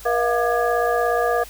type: tone cluster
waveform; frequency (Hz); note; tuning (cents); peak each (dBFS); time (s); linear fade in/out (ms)
sine; 478.2 / 651 / 708 / 1198 / 1668; A#4 / E5 / F5 / D6 / G#6; +44 / -22 / +23 / +34 / +7; -21 / -26 / -22 / -26 / -27; 0.05-1.44; 10
effects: added 50 Hz sine -42 dBFS peak until 1.49 s + white hiss -42 dBFS RMS until 1.49 s